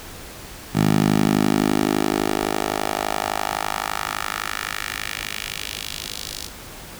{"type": "tone with high-pass filter sweep", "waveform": "10% pulse", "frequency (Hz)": 51.8, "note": "G#1", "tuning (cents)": -4, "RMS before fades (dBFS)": -23, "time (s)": [0.73, 6.5], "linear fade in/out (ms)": 50, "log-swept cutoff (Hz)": [150, 4600], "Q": 1.6, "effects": ["pink hiss -38 dBFS RMS until 6.99 s"]}